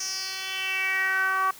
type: tone with band-pass filter sweep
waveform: 10% pulse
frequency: 380.8 Hz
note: F#4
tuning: 50 cents sharp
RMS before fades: -27 dBFS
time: 0-1.51 s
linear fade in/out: 5 ms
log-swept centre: 6000 to 1100 Hz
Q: 4.5
effects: white hiss -47 dBFS RMS until 1.59 s